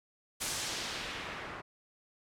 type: noise with low-pass filter sweep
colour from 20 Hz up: white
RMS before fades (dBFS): -39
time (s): 0.4-1.62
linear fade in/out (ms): 20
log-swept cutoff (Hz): 10000 to 1300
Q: 0.96
effects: none